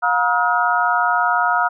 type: harmonic tone with a mistuned harmonic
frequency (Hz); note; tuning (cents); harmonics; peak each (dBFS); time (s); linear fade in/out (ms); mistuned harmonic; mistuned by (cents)
238.6; A#3; +41; 3 / 4 / 5 / 6; -20 / -20 / -20 / -20; 0.02-1.69; 20; 5; +110
effects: none